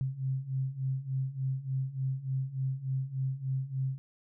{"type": "beating tone pair", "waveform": "sine", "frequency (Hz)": [130.81, 134.21], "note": ["C3", "C3"], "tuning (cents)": [0, 44], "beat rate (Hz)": 3.4, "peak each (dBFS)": [-35, -32], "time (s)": [0.01, 3.98], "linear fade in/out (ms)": 0, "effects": []}